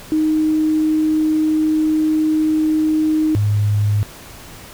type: tone pair in turn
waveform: sine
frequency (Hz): 311.1 / 103.82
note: D#4 / G#2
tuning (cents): 0 / 0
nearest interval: octave + perfect fifth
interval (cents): 1900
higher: first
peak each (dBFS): -13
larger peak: neither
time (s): 0.12-3.35 / 3.35-4.03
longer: first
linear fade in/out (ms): 0
effects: pink hiss -38 dBFS RMS until 4.73 s